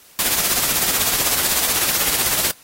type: noise with tremolo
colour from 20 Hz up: white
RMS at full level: -17 dBFS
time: 0.19-2.51 s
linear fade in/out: 0 ms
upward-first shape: sine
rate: 16 Hz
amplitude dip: 45%
effects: white hiss -48 dBFS RMS until 2.63 s + AAC 48 kbps